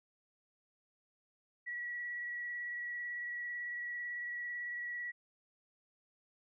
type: tone with vibrato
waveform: sine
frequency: 1932 Hz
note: B6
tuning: 39 cents flat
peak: -38 dBFS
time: 1.66-5.12 s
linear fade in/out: 20 ms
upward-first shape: triangle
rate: 18 Hz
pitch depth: 19 cents each way
effects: none